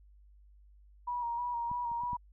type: tone with vibrato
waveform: sine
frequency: 956 Hz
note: A#5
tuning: 43 cents sharp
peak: -32 dBFS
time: 1.07-2.17 s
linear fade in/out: 10 ms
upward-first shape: square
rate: 3.2 Hz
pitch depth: 29 cents each way
type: clicks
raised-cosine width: 5 ms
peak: -33 / -40 / -39 / -31 dBFS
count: 4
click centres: 1.715 / 1.916 / 2.036 / 2.132 s
effects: added 50 Hz sine -56 dBFS peak until 2.32 s